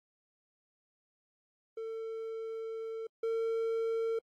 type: tone pair in turn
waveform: triangle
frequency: 448.4 / 453.3 Hz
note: A4 / A#4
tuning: +33 / -48 cents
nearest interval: unison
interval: 19 cents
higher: second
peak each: -35 / -28 dBFS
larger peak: second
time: 1.77-3.07 / 3.23-4.19 s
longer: first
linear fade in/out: 5 ms
effects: AAC 64 kbps